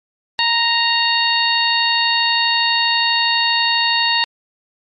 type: harmonic tone with a mistuned harmonic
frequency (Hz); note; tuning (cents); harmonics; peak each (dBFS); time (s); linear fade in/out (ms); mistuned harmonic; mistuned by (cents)
932.3; A#5; 0; 1 / 2 / 3 / 4 / 5; -20 / -20 / -20 / -20 / -20; 0.39-4.24; 0; 5; -100
effects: MP3 48 kbps